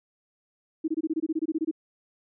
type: tone bursts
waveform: sine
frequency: 318.3 Hz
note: D#4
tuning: 39 cents sharp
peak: -23 dBFS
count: 14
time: 0.84-1.713 s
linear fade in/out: 10 ms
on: 41 ms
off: 23 ms
effects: none